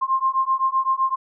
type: beating tone pair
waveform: sine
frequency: 1055 / 1062.8 Hz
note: C6 / C6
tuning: +14 / +27 cents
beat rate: 7.8 Hz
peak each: -21 dBFS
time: 0.01-1.16 s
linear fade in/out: 20 ms
effects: none